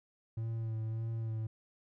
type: tone with vibrato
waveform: triangle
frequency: 112.2 Hz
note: A2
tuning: 34 cents sharp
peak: -32 dBFS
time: 0.37-1.47 s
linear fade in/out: 5 ms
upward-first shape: sine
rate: 1.7 Hz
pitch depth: 26 cents each way
effects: none